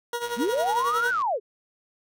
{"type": "tone with tremolo", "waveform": "20% pulse", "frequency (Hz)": 476.3, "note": "A#4", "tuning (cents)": 37, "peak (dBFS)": -20, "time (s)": [0.13, 1.11], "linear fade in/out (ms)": 2, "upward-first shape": "triangle", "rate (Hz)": 11, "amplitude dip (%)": 80}
{"type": "click train", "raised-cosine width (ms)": 0.2, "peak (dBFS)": -26, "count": 112, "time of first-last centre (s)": [0.22, 1.22], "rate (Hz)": 111}
{"type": "linear two-way sweep", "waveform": "sine", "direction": "up then down", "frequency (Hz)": [185.6, 1556, 376.7], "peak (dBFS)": -22, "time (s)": [0.36, 1.4], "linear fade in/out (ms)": 50, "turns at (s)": 1.1}
{"effects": []}